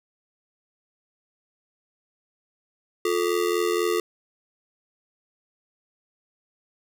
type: ring-modulated tone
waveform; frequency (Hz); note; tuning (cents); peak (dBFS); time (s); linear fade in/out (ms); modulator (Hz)
square; 395.8; G4; +17; -19; 3.05-4; 2; 42
effects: none